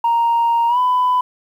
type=tone with pitch glide; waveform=sine; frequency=932.3 to 999.2 Hz; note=A#5 to B5; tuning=0 to +20 cents; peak=-11 dBFS; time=0.04-1.21 s; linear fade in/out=5 ms; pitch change=+120 cents; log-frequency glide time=0.68-0.78 s; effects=tanh soft clip ceiling -10 dBFS + 8-bit